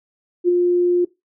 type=tone with ADSR envelope; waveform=sine; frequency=353.5 Hz; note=F4; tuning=21 cents sharp; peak=-10 dBFS; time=0.44-1.05 s; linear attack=44 ms; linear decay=14 ms; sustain=-3 dB; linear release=8 ms; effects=noise-tail reverb RT60 0.2 s tail -20 dB re dry